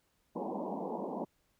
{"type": "band-pass noise", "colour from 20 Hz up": "pink", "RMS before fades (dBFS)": -38, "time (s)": [0.35, 1.25], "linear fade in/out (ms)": 10, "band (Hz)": [180, 1000], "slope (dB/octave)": 96, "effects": ["pink hiss -75 dBFS RMS until 1.59 s"]}